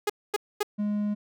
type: tone bursts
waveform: sawtooth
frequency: 415.3 Hz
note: G#4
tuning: in tune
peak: -19 dBFS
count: 3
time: 0.07-0.631 s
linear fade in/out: 5 ms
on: 27 ms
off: 240 ms
type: tone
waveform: triangle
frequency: 207.7 Hz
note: G#3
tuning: in tune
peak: -23 dBFS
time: 0.78-1.15 s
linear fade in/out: 20 ms
effects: none